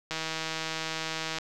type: click train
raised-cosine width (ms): 0.2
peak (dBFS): -15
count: 205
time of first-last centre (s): 0.11-1.385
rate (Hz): 160
effects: none